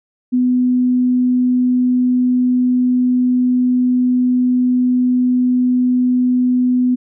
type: tone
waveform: sine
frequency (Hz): 250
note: B3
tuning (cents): +21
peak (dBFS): -11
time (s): 0.32-6.96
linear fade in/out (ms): 20
effects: none